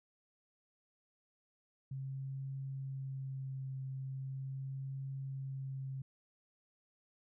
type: tone with vibrato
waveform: sine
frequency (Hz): 134.2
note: C3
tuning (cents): +44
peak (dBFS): -39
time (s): 1.91-6.02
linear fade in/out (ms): 5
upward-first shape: triangle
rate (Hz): 0.39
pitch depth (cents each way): 17
effects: none